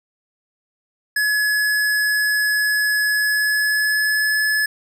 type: tone with pitch glide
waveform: square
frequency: 1698 to 1715.7 Hz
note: G#6 to A6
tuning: +38 to -44 cents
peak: -17 dBFS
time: 1.16-4.66 s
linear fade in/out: 5 ms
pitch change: +18 cents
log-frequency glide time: 3.14-4.38 s
effects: none